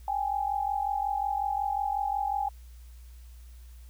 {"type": "tone pair together", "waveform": "sine", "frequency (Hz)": [793.5, 839], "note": ["G5", "G#5"], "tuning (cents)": [21, 17], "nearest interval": "minor second", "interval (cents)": 96, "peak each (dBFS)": [-29, -30], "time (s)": [0.08, 2.49], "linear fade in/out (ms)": 2, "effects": ["added 60 Hz sine -45 dBFS peak until 3.89 s", "white hiss -62 dBFS RMS until 3.89 s"]}